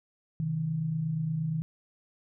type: tone pair together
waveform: sine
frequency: 130.81 / 159.33 Hz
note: C3 / D#3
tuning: 0 / +41 cents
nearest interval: minor third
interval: 341 cents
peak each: -36 / -28 dBFS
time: 0.4-1.62 s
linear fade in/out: 0 ms
effects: none